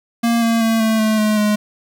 square tone with pitch steps, 233.1 / 229.1 / 225.2 / 221.3 / 217.5 / 213.8 / 210.1 Hz, A#3 / A#3 / A3 / A3 / A3 / A3 / G#3, 0 / -30 / +40 / +10 / -20 / -49 / +20 cents, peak -14 dBFS, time 0.23-1.56 s, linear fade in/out 10 ms, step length 190 ms, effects 9-bit

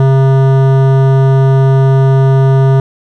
sine tone with hard clipping, 134.2 Hz, C3, 44 cents sharp, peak -7 dBFS, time 0-2.8 s, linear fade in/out 2 ms, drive 15 dB, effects none

